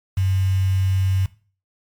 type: tone with quantisation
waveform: sine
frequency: 94.9 Hz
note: F#2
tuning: 44 cents sharp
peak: -16 dBFS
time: 0.17-1.26 s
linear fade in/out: 5 ms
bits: 6
effects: noise-tail reverb RT60 0.4 s tail -18 dB re dry + MP3 96 kbps